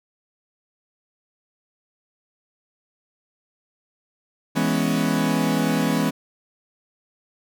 40% pulse chord, C# minor seventh, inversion first, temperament equal, 164.81 / 207.7 / 246.9 / 277.2 Hz, E3 / G#3 / B3 / C#4, 0 / 0 / 0 / 0 cents, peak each -24 dBFS, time 4.55-6.11 s, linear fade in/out 20 ms, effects none

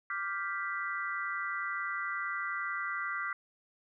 sine chord, G dominant seventh, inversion second, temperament equal, 1174.7 / 1396.9 / 1568 / 1975.5 Hz, D6 / F6 / G6 / B6, 0 / 0 / 0 / 0 cents, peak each -38 / -38 / -40 / -38 dBFS, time 0.1-3.33 s, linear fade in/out 2 ms, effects none

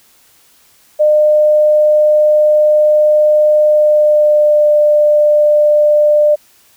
sine tone with pitch glide, 605 to 597.4 Hz, D#5 to D5, -49 to +29 cents, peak -6 dBFS, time 0.99-6.36 s, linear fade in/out 20 ms, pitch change -22 cents, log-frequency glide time 3.63-4.73 s, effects white hiss -49 dBFS RMS until 6.76 s

